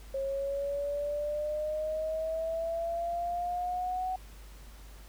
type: exponential sweep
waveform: sine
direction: up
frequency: 540 to 748 Hz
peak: -30 dBFS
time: 0.14-4.16 s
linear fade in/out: 5 ms
effects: added 50 Hz sine -47 dBFS peak until 5.08 s + pink hiss -56 dBFS RMS until 5.08 s